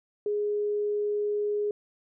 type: tone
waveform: sine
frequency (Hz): 415.3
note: G#4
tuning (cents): 0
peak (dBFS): -25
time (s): 0.26-1.71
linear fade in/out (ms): 2
effects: none